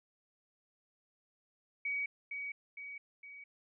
sine tone with echo, 2262 Hz, C#7, 34 cents sharp, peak -33 dBFS, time 1.85-2.06 s, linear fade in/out 5 ms, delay 460 ms, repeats 3, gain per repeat -5 dB, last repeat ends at 3.44 s, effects none

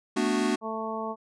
square chord, B minor seventh, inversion third, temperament equal, 220 / 246.9 / 293.7 / 370 Hz, A3 / B3 / D4 / F#4, 0 / 0 / 0 / 0 cents, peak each -30 dBFS, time 0.16-0.56 s, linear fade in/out 10 ms
harmonic tone, 221.2 Hz, A3, 9 cents sharp, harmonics 1 / 2 / 3 / 4 / 5, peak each -36 / -36 / -36 / -36 / -36 dBFS, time 0.61-1.16 s, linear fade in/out 50 ms
effects resampled to 22050 Hz

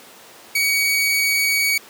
sawtooth tone, 2254 Hz, C#7, 28 cents sharp, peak -13 dBFS, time 0.55-1.78 s, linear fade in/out 5 ms, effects pink hiss -43 dBFS RMS until 1.89 s + high-pass 300 Hz 12 dB/octave

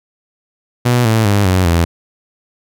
sawtooth tone with pitch steps, 122.2 / 111.41 / 101.58 / 92.61 / 84.43 Hz, B2 / A2 / G#2 / F#2 / E2, -18 / +22 / -38 / +2 / +42 cents, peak -6 dBFS, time 0.85-1.85 s, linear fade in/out 10 ms, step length 200 ms, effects none

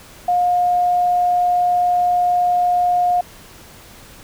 sine tone, 713 Hz, F5, 36 cents sharp, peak -13 dBFS, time 0.28-3.21 s, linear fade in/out 5 ms, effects pink hiss -42 dBFS RMS until 4.23 s

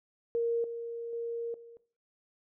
sine tone with level steps, 466.2 Hz, A#4, in tune, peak -26 / -35 / -32 / -48 dBFS, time 0.35-1.77 s, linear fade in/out 0 ms, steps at 0.64 / 1.13 / 1.54 s, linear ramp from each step 2 ms, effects noise-tail reverb RT60 0.4 s tail -17 dB re dry

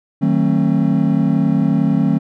triangle chord, D# diminished seventh, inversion none, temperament just, 155.56 / 186.68 / 224 / 268.8 Hz, D#3 / F#3 / A3 / C4, 0 / +16 / +31 / +47 cents, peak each -16 dBFS, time 0.21-2.19 s, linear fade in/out 20 ms, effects none

